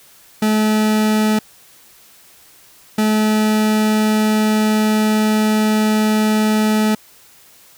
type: tone pair in turn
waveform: 40% pulse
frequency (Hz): 215.2 / 215.2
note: A3 / A3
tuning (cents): -38 / -38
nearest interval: unison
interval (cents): 0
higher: neither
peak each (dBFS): -12 / -12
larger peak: neither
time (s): 0.42-1.39 / 2.98-6.95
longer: second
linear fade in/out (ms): 5
effects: white hiss -47 dBFS RMS until 7.77 s